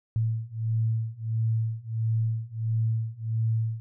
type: beating tone pair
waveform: sine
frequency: 111.5 / 113 Hz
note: A2 / A2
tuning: +23 / +47 cents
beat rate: 1.5 Hz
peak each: -28 / -27 dBFS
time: 0.16-3.8 s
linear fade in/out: 0 ms
effects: none